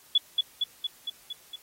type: tone with echo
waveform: sine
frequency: 3410 Hz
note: G#7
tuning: 45 cents sharp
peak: -17 dBFS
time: 0.15-0.18 s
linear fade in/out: 5 ms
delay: 230 ms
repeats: 6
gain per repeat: -3 dB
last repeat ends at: 1.56 s
effects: white hiss -56 dBFS RMS until 1.62 s + AAC 48 kbps